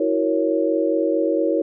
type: chord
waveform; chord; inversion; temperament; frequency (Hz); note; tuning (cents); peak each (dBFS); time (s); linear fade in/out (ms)
sine; F# dominant seventh; third; equal with one note detuned; 325.5 / 370 / 466.2 / 554.4; E4 / F#4 / A#4 / C#5; -22 / 0 / 0 / 0; -21 / -25 / -23 / -22; 0-1.62; 5
effects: none